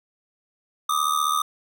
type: ring-modulated tone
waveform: square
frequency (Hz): 1213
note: D#6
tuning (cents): -44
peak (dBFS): -18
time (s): 0.89-1.42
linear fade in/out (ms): 5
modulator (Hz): 37.6
effects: none